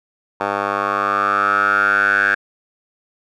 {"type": "tone with band-pass filter sweep", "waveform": "10% pulse", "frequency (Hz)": 100, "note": "G2", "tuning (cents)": 35, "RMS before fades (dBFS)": -17, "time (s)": [0.4, 2.35], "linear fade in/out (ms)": 10, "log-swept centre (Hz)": [980, 1600], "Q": 8.5, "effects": []}